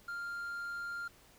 triangle tone, 1396.9 Hz, F6, in tune, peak -36 dBFS, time 0.08-1.08 s, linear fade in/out 5 ms, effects pink hiss -62 dBFS RMS until 1.38 s

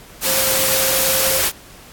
sine tone in noise, 530 Hz, C5, 22 cents sharp, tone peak -23 dBFS, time 0.24-1.44 s, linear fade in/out 50 ms, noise white, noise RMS -17 dBFS, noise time 0.21-1.52 s, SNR -9 dB, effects pink hiss -42 dBFS RMS until 1.92 s + AAC 64 kbps

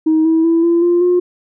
sine tone with pitch steps, 315.9 / 323.7 / 331.6 / 339.7 / 348.1 / 356.6 Hz, D#4 / E4 / E4 / F4 / F4 / F4, +26 / -31 / +10 / -48 / -6 / +36 cents, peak -8 dBFS, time 0.06-1.2 s, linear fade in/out 10 ms, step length 190 ms, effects tanh soft clip ceiling -6 dBFS

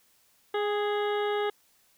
harmonic tone with a mistuned harmonic, 415.3 Hz, G#4, in tune, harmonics 1 / 2 / 3 / 4 / 5 / 7 / 8 / 9, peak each -27 / -33 / -37 / -39 / -41 / -44 / -45 / -46 dBFS, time 0.54-1.5 s, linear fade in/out 5 ms, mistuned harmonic 2, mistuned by -22 cents, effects white hiss -65 dBFS RMS until 1.97 s

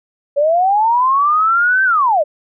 sine linear two-way sweep, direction up then down, 554.4 to 1568 to 554.4 Hz, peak -10 dBFS, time 0.36-2.24 s, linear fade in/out 20 ms, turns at 1.84 s, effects none

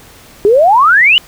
sine exponential sweep, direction up, 390.1 to 3049 Hz, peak -4 dBFS, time 0.45-1.18 s, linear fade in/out 0 ms, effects pink hiss -39 dBFS RMS until 1.27 s

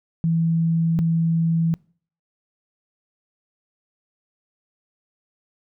sine tone pair in turn, 164.81 / 164.81 Hz, E3 / E3, 0 / 0 cents, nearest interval unison, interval 0 cents, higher neither, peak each -17 dBFS, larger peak neither, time 0.24-0.99 / 0.99-1.74 s, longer neither, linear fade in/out 0 ms, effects noise-tail reverb RT60 0.5 s tail -25 dB re dry

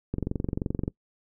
click train, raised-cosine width 3 ms, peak -15 dBFS, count 18, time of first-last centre 0.14-0.879 s, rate 23 Hz, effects noise-tail reverb RT60 0.1 s tail -22 dB re dry

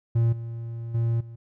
triangle tone with level steps, 115.9 Hz, A#2, 10 cents flat, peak -16 / -29 / -19 / -36 dBFS, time 0.15-1.36 s, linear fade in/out 10 ms, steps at 0.32 / 0.94 / 1.2 s, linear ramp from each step 10 ms, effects none

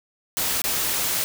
white noise with dropouts, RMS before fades -24 dBFS, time 0.37-1.24 s, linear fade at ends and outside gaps 0 ms, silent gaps 0.618-0.64 s, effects none

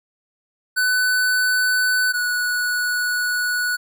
square tone pair in turn, 1500 / 1470.8 Hz, F#6 / F#6, +23 / -11 cents, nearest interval unison, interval 34 cents, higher first, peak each -17 / -20 dBFS, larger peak first, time 0.76-2.13 / 2.13-3.77 s, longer second, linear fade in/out 20 ms, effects none

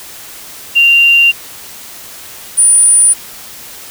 sine tone pair in turn, 2777 / 9419 Hz, F7 / D9, -10 / +4 cents, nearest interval octave + major sixth, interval 2114 cents, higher second, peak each -4 dBFS, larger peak neither, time 0.75-1.32 / 2.57-3.14 s, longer neither, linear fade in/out 20 ms, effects white hiss -31 dBFS RMS until 3.9 s

